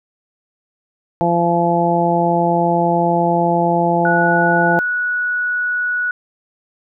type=harmonic tone; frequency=171.3 Hz; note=F3; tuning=33 cents flat; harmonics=1 / 2 / 3 / 4 / 5; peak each=-19 / -20 / -21 / -18 / -18 dBFS; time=1.21-4.79 s; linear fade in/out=0 ms
type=tone; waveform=sine; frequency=1468 Hz; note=F#6; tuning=14 cents flat; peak=-16 dBFS; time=4.05-6.11 s; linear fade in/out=2 ms
effects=none